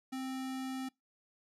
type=tone with sample-and-hold; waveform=sine; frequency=261.6 Hz; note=C4; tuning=in tune; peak=-36 dBFS; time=0.12-0.89 s; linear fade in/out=10 ms; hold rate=1050 Hz; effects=noise-tail reverb RT60 0.2 s tail -25 dB re dry + low-pass 12000 Hz 12 dB/octave